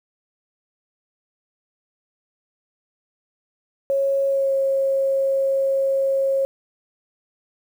sine tone with pitch glide, 549 to 542.4 Hz, C#5 to C#5, -17 to -38 cents, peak -17 dBFS, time 3.9-6.45 s, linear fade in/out 0 ms, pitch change -21 cents, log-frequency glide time 4.28-4.53 s, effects 8-bit

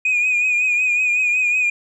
sine tone with vibrato, 2471 Hz, D#7, 13 cents flat, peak -13 dBFS, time 0.05-1.7 s, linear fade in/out 5 ms, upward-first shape triangle, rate 5.4 Hz, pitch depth 55 cents each way, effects tanh soft clip ceiling -13 dBFS

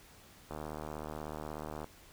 click train, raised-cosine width 1 ms, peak -27 dBFS, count 103, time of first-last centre 0.51-1.843 s, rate 76.5 Hz, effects pink hiss -58 dBFS RMS until 2.12 s

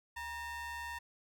square ring-modulated tone, 440 Hz, A4, in tune, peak -38 dBFS, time 0.16-0.99 s, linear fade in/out 10 ms, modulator 1390 Hz, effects none

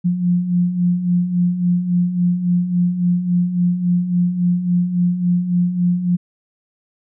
sine beating tone pair, 174.3 / 177.9 Hz, F3 / F3, -3 / +32 cents, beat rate 3.6 Hz, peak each -22 / -15 dBFS, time 0.04-6.17 s, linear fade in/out 20 ms, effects none

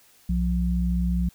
sine tone pair together, 62.3 / 176.77 Hz, B1 / F3, +16 / +21 cents, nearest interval octave + tritone, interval 1805 cents, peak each -23 / -24 dBFS, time 0.29-1.29 s, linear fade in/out 5 ms, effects white hiss -57 dBFS RMS until 1.34 s

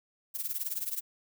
violet noise with tremolo, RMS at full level -31 dBFS, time 0.34-1.01 s, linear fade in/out 20 ms, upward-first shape triangle, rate 19 Hz, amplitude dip 90%, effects none

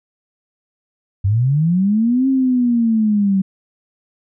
sine linear two-way sweep, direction up then down, 92.5 to 269.3 to 189.1 Hz, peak -12 dBFS, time 1.24-3.42 s, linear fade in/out 10 ms, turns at 2.28 s, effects none

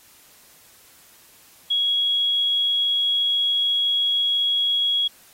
sine tone, 3322 Hz, G#7, in tune, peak -18 dBFS, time 1.7-5.08 s, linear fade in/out 10 ms, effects white hiss -52 dBFS RMS until 5.33 s + AAC 48 kbps

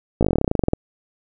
slowing click train, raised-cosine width 2 ms, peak -4 dBFS, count 18, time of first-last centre 0.21-0.734 s, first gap 17 ms, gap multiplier 1.07, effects none

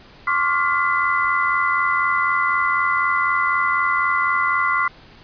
sine tone cluster, 1066 / 1150 / 1408 / 2014 Hz, C6 / D6 / F6 / B6, +32 / -37 / +14 / +33 cents, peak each -22 dBFS, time 0.27-4.88 s, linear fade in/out 5 ms, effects pink hiss -46 dBFS RMS until 5.23 s + resampled to 11025 Hz

